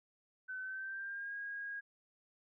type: tone with pitch glide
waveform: sine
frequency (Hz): 1518 to 1636.4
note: F#6 to G#6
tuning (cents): +44 to -26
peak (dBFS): -40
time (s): 0.48-1.81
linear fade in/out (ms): 20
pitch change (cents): +130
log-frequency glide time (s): 0.6-1.35
effects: none